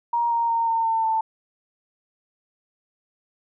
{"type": "tone with pitch steps", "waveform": "sine", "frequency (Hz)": [942, 931.2, 920.5, 909.9, 899.5, 889.1], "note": ["A#5", "A#5", "A#5", "A#5", "A5", "A5"], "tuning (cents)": [18, -2, -22, -42, 38, 18], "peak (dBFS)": -19, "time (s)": [0.13, 1.21], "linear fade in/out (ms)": 5, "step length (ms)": 180, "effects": []}